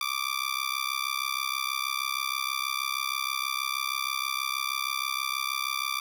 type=tone with amplitude modulation; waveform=15% pulse; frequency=1174.7 Hz; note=D6; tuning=in tune; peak=-18 dBFS; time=0.01-6 s; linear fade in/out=2 ms; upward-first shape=sine; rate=66.3 Hz; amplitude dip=95%; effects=none